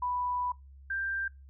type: tone pair in turn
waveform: sine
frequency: 987.8 / 1580.2 Hz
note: B5 / G6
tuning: 0 / +13 cents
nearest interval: minor sixth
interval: 813 cents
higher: second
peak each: -29 / -30 dBFS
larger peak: first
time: 0.02-0.52 / 0.9-1.28 s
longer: first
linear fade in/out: 5 ms
effects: noise-tail reverb RT60 0.2 s tail -21 dB re dry + added 68 Hz sine -49 dBFS peak until 1.49 s